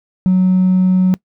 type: tone with hard clipping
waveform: sine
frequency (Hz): 185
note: F#3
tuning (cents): 0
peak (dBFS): -9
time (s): 0.26-1.14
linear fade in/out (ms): 0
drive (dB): 1
effects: noise-tail reverb RT60 0.1 s tail -22 dB re dry